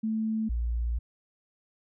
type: tone pair in turn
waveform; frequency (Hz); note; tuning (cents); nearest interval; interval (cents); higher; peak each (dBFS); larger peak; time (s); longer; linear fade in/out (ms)
sine; 220 / 58.37; A3 / A#1; 0 / +3; octave + major seventh; 2297; first; -26; neither; 0.03-0.49 / 0.49-0.99; second; 10
effects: none